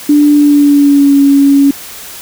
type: tone with pitch glide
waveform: sine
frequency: 293.7 to 279.6 Hz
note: D4 to C#4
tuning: 0 to +15 cents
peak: -3 dBFS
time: 0.09-1.71 s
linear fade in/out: 5 ms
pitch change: -85 cents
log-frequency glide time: 0.31-1.18 s
effects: white hiss -28 dBFS RMS until 2.21 s